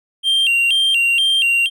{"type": "tone with vibrato", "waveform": "triangle", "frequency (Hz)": 2960, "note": "F#7", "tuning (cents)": 0, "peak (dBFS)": -11, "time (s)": [0.23, 1.7], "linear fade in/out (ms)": 50, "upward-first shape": "square", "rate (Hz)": 2.1, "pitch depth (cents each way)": 120, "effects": []}